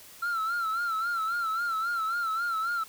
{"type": "tone with vibrato", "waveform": "sine", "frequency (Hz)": 1355, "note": "E6", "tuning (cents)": 47, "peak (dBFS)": -24, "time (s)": [0.22, 2.84], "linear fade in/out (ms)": 10, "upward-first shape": "sine", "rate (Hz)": 3.7, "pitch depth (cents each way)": 82, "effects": ["tanh soft clip ceiling -26 dBFS", "white hiss -50 dBFS RMS until 2.88 s"]}